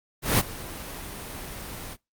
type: noise with ADSR envelope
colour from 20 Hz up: pink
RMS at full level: -18 dBFS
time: 0.22-1.97 s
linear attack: 170 ms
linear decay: 27 ms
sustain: -19 dB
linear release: 49 ms
effects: noise-tail reverb RT60 0.2 s tail -23 dB re dry + Opus 32 kbps